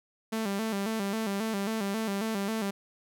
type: tone with vibrato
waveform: sawtooth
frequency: 209.7 Hz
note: G#3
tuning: 17 cents sharp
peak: -25 dBFS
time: 0.32-2.71 s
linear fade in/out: 10 ms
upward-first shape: square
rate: 3.7 Hz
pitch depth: 100 cents each way
effects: none